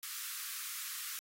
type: high-pass noise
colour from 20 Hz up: white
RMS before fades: -42 dBFS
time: 0.03-1.19 s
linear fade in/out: 0 ms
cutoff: 1100 Hz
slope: 96 dB/octave
effects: AAC 48 kbps

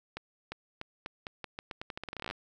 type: accelerating click train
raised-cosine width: 0.3 ms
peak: -22 dBFS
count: 23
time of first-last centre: 0.17-2.31 s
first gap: 350 ms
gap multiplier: 0.84
effects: none

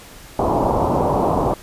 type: low-pass noise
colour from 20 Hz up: white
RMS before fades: -18 dBFS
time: 0.39-1.54 s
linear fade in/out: 2 ms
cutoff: 1000 Hz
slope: 48 dB/octave
effects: pink hiss -41 dBFS RMS until 1.62 s + resampled to 32000 Hz

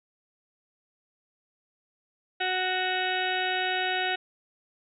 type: harmonic tone with a mistuned harmonic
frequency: 370 Hz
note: F#4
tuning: in tune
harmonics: 1 / 2 / 4 / 5 / 6 / 7 / 8 / 9 / 10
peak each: -35 / -30 / -32 / -34 / -38 / -36 / -35 / -44 / -36 dBFS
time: 2.4-4.16 s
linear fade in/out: 10 ms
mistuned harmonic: 10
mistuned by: +27 cents
effects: none

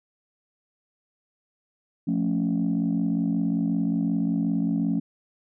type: chord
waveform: sine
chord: F augmented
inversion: none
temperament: equal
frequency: 174.61 / 220 / 277.2 Hz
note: F3 / A3 / C#4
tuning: 0 / 0 / 0 cents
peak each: -25 dBFS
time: 2.07-5 s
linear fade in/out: 10 ms
effects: tanh soft clip ceiling -16 dBFS

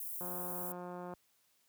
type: high-pass noise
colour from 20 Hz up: white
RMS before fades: -42 dBFS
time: 0-0.72 s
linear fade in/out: 2 ms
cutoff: 11000 Hz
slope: 24 dB/octave
type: click train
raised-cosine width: 1 ms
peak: -32 dBFS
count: 166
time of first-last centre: 0.21-1.137 s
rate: 178 Hz
effects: white hiss -73 dBFS RMS until 1.68 s + high-pass 60 Hz 12 dB/octave

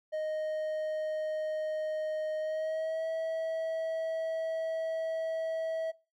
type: tone with pitch glide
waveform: triangle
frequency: 621 to 647.4 Hz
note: D#5 to E5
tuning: -3 to -31 cents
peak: -29 dBFS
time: 0.12-5.92 s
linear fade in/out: 20 ms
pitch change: +72 cents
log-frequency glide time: 2.39-3.07 s
effects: noise-tail reverb RT60 0.3 s tail -22 dB re dry

